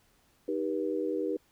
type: chord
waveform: sine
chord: Eb augmented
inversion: none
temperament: equal with one note detuned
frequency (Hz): 311.1 / 392 / 482.9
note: Eb4 / G4 / B4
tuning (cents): 0 / 0 / -39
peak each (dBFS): -33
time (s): 0.48-1.37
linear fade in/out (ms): 5
effects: pink hiss -67 dBFS RMS until 1.51 s